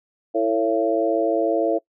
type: tone cluster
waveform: sine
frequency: 330.8 / 447.9 / 554 / 676 Hz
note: E4 / A4 / C#5 / E5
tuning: +6 / +31 / -1 / +43 cents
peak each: -23 dBFS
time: 0.34-1.79 s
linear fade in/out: 20 ms
effects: noise-tail reverb RT60 0.1 s tail -22 dB re dry